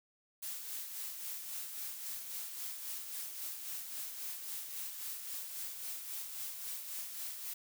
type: noise with tremolo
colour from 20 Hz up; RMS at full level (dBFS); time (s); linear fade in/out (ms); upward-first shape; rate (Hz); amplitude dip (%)
blue; -41; 0.42-7.54; 10; sine; 3.7; 45
effects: none